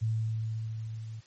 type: tone with level ramp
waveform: sine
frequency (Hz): 111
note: A2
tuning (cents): +16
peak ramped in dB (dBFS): -25 to -38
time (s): 0.01-1.21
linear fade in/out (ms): 20
effects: white hiss -60 dBFS RMS until 1.26 s + MP3 32 kbps